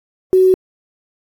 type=tone with quantisation; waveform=sine; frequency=373.8 Hz; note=F#4; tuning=18 cents sharp; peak=-7 dBFS; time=0.33-0.54 s; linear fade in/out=0 ms; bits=6; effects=AAC 64 kbps